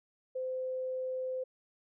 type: tone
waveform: sine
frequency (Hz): 515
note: C5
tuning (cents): -28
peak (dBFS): -33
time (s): 0.35-1.44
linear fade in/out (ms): 10
effects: none